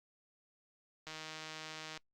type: click train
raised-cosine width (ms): 0.2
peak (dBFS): -28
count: 143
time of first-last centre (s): 1.07-1.974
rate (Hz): 157
effects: noise-tail reverb RT60 0.1 s tail -23 dB re dry + Opus 48 kbps